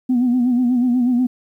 sine tone with vibrato, 246.9 Hz, B3, in tune, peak -12 dBFS, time 0.09-1.27 s, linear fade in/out 10 ms, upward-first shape sine, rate 8.2 Hz, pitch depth 66 cents each way, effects tanh soft clip ceiling -10 dBFS + 9-bit

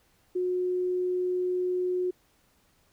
sine tone, 363.1 Hz, F#4, 33 cents flat, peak -25 dBFS, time 0.35-2.11 s, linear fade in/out 10 ms, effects pink hiss -66 dBFS RMS until 2.92 s

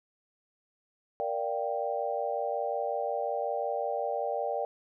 sine chord, G minor seventh, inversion first, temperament equal, 466.2 / 587.3 / 698.5 / 784 Hz, Bb4 / D5 / F5 / G5, 0 / 0 / 0 / 0 cents, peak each -35 / -33 / -36 / -34 dBFS, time 1.2-4.65 s, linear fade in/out 0 ms, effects none

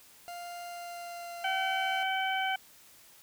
40% pulse tone with pitch glide, 698.5 to 689.7 Hz, F5 to F5, 0 to -22 cents, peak -39 dBFS, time 0.28-2.03 s, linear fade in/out 0 ms, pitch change -22 cents, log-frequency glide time 0.6-1.47 s
harmonic tone, 764 Hz, G5, 45 cents flat, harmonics 1 / 2 / 3 / 4, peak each -31 / -34 / -36 / -37 dBFS, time 1.44-2.56 s, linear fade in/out 5 ms
effects white hiss -57 dBFS RMS until 3.22 s

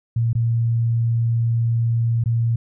sine tone with dropouts, 116 Hz, A#2, 8 cents flat, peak -16 dBFS, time 0.16-2.56 s, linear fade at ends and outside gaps 5 ms, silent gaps 0.331-0.351 / 2.239-2.258 s, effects none

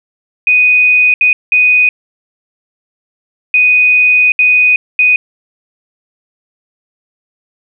sine tone bursts at uneven times, 2489 Hz, D#7, in tune, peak -5 dBFS, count 6, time 0.47-1.14 / 1.21-1.33 / 1.52-1.89 / 3.54-4.32 / 4.39-4.76 / 4.99-5.16 s, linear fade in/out 2 ms, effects none

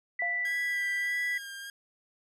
sine tone, 1975.5 Hz, B6, in tune, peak -28 dBFS, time 0.19-1.38 s, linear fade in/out 5 ms
sine tone with exponential decay, 694 Hz, F5, 11 cents flat, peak -31 dBFS, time 0.22-0.64 s, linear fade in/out 1 ms, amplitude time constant 90 ms
sawtooth tone with vibrato, 1628 Hz, G#6, 35 cents flat, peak -36 dBFS, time 0.45-1.7 s, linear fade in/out 2 ms, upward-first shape sine, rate 1.6 Hz, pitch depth 29 cents each way
effects resampled to 32000 Hz

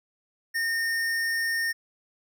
sine tone with hard clipping, 1829 Hz, A#6, 33 cents flat, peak -26 dBFS, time 0.54-1.73 s, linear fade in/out 20 ms, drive 17 dB, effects none

